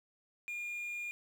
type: tone with quantisation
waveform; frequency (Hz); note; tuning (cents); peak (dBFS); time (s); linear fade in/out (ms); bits
triangle; 2418; D7; +50; -36; 0.48-1.11; 0; 10
effects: none